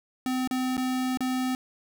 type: tone with dropouts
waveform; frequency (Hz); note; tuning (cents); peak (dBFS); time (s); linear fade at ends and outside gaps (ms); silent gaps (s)
square; 256.4; C4; -35; -26; 0.26-1.55; 1; 0.475-0.51 / 0.769-0.778 / 1.173-1.206
effects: none